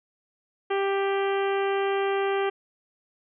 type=harmonic tone; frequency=393.7 Hz; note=G4; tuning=8 cents sharp; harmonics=1 / 2 / 3 / 4 / 5 / 6 / 7 / 8; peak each=-24 / -30 / -34 / -36 / -38 / -40 / -41 / -42 dBFS; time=0.7-2.5 s; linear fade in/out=10 ms; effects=none